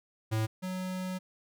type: tone pair in turn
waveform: square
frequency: 110 / 185 Hz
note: A2 / F#3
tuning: 0 / 0 cents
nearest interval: major sixth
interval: 900 cents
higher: second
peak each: -28 / -34 dBFS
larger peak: first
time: 0.31-0.47 / 0.62-1.19 s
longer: second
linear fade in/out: 20 ms
effects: none